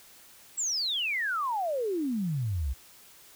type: exponential sweep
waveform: sine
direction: down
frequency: 7902 to 60.4 Hz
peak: -27 dBFS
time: 0.57-2.74 s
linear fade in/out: 20 ms
effects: white hiss -54 dBFS RMS until 3.35 s